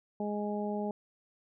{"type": "harmonic tone", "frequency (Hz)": 207.7, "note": "G#3", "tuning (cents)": 0, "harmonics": [1, 2, 3, 4], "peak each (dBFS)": [-34, -37, -39, -40], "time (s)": [0.2, 0.91], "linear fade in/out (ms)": 2, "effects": []}